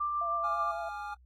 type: tone with tremolo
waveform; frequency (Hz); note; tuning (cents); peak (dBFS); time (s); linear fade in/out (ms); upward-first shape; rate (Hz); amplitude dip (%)
sine; 1182; D6; +11; -28; 0-0.72; 10; sine; 6.7; 25
type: tone with vibrato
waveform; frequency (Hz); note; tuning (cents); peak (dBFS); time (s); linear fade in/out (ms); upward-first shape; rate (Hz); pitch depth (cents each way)
sine; 678; E5; +49; -36; 0.21-0.89; 5; triangle; 9; 34
type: chord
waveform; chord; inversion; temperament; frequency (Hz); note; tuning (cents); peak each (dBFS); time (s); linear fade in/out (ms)
triangle; D diminished; second; equal with one note detuned; 830.6 / 1194.5 / 1396.9; Ab5 / D6 / F6; 0 / +29 / 0; -37 / -41 / -41; 0.43-1.15; 20
effects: added 62 Hz sine -56 dBFS peak until 1.25 s + AAC 48 kbps